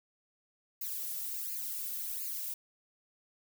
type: noise with flanger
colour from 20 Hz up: violet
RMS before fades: -38 dBFS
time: 0.81-2.54 s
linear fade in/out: 5 ms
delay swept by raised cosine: 0.43 to 2.33 ms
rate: 1.4 Hz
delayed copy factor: +0.95
effects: none